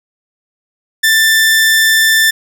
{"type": "tone", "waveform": "sawtooth", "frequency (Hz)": 1774, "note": "A6", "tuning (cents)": 14, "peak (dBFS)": -4, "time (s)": [1.03, 2.31], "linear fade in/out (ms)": 10, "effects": []}